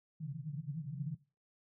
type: band-pass noise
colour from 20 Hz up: pink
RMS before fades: -41 dBFS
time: 0.2-1.15 s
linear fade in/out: 10 ms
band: 140 to 160 Hz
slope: 96 dB/octave
effects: noise-tail reverb RT60 0.3 s tail -17 dB re dry